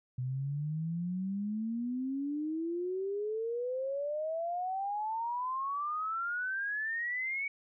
sine exponential sweep, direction up, 124.4 to 2261 Hz, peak -32 dBFS, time 0.18-7.48 s, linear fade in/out 5 ms, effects none

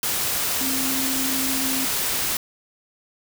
sine tone in noise, 264.9 Hz, C4, 22 cents sharp, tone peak -27 dBFS, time 0.61-1.85 s, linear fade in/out 2 ms, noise white, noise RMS -24 dBFS, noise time 0.03-2.37 s, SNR -6 dB, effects none

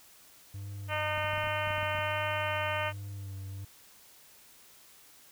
triangle tone with vibrato, 98.4 Hz, G2, 7 cents sharp, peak -36 dBFS, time 0.54-3.65 s, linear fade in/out 5 ms, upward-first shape sine, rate 1.3 Hz, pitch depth 34 cents each way
harmonic tone, 305.1 Hz, D#4, 34 cents flat, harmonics 2 / 3 / 4 / 5 / 6 / 7 / 8 / 9 / 10, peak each -35 / -37 / -38 / -39 / -40 / -40 / -41 / -42 / -42 dBFS, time 0.88-2.93 s, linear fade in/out 50 ms
clicks, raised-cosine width 5 ms, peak -35 dBFS, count 12, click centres 1.178 / 1.245 / 1.334 / 1.378 / 1.441 / 1.472 / 1.674 / 1.706 / 1.781 / 1.83 / 1.951 / 1.987 s
effects white hiss -57 dBFS RMS until 5.31 s

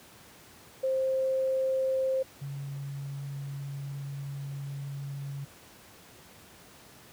sine tone pair in turn, 527 / 139.58 Hz, C5 / C#3, +12 / +12 cents, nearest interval octave + major seventh, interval 2300 cents, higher first, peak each -25 / -34 dBFS, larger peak first, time 0.83-2.23 / 2.41-5.45 s, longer second, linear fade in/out 10 ms, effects pink hiss -53 dBFS RMS until 7.12 s + high-pass 80 Hz 12 dB/octave

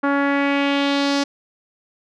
sawtooth tone with low-pass filter sweep, 281.2 Hz, C#4, 25 cents sharp, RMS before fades -19 dBFS, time 0.03-1.24 s, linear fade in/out 10 ms, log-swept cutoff 1400 to 5400 Hz, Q 2.4, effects none

